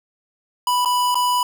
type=tone with dropouts; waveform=square; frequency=987.8 Hz; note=B5; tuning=in tune; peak=-17 dBFS; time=0.67-1.43 s; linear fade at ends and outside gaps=2 ms; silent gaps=0.849-0.857 / 1.145-1.154 s; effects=none